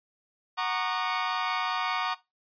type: chord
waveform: sawtooth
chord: D# minor seventh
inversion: first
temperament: equal with one note detuned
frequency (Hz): 740 / 932.3 / 1108.7 / 1214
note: F#5 / A#5 / C#6 / D#6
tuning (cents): 0 / 0 / 0 / -43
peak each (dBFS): -29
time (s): 0.57-2.15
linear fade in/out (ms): 20
effects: noise-tail reverb RT60 0.2 s tail -17 dB re dry + resampled to 11025 Hz